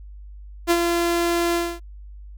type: tone with ADSR envelope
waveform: sawtooth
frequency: 342.5 Hz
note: F4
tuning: 34 cents flat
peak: -10 dBFS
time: 0.67-1.8 s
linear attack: 38 ms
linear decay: 53 ms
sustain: -5 dB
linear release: 250 ms
effects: added 50 Hz sine -37 dBFS peak until 2.37 s